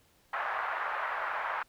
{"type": "band-pass noise", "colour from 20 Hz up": "white", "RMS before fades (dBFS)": -34, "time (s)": [0.33, 1.63], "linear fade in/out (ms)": 5, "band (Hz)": [700, 1600], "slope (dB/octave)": 24, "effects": ["pink hiss -66 dBFS RMS until 1.68 s"]}